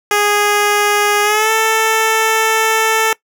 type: tone with pitch glide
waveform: 10% pulse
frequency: 413.2 to 442.9 Hz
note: G#4 to A4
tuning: -9 to +11 cents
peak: -3 dBFS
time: 0.11-3.13 s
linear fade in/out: 2 ms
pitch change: +120 cents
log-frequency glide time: 1.23-1.51 s
effects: noise-tail reverb RT60 0.1 s tail -21 dB re dry